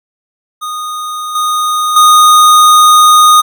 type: tone with level steps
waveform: square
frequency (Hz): 1235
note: D#6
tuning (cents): -13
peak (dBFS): -18 / -11 / -3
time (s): 0.61-3.42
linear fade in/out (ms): 20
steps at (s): 1.35 / 1.96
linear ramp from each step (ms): 5
effects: none